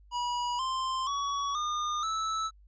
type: tone with pitch steps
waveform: square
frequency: 970 / 1045.6 / 1127.2 / 1215.1 / 1309.8 Hz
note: B5 / C6 / C#6 / D#6 / E6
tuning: -31 / -1 / +29 / -41 / -11 cents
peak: -30 dBFS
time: 0.11-2.51 s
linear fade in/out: 50 ms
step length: 480 ms
effects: added 50 Hz sine -54 dBFS peak until 2.67 s + resampled to 16000 Hz